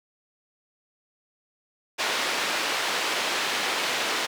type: band-pass noise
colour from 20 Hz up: white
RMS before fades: -27 dBFS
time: 1.98-4.27 s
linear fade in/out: 20 ms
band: 330 to 3500 Hz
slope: 12 dB/octave
effects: none